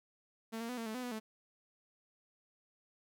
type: tone with pitch steps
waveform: sawtooth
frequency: 224.8 / 230.9 / 248.9 / 228.3 / 218.3 / 251.8 / 246 / 218.5 Hz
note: A3 / A#3 / B3 / A#3 / A3 / B3 / B3 / A3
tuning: +37 / -16 / +14 / -36 / -13 / +34 / -7 / -12 cents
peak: -35 dBFS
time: 0.52-1.2 s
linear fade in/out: 20 ms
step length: 85 ms
effects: none